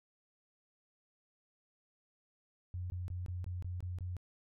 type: tone bursts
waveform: sine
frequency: 89.8 Hz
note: F2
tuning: 49 cents sharp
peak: -37 dBFS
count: 8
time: 2.74-4.167 s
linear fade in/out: 0 ms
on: 160 ms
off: 21 ms
effects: none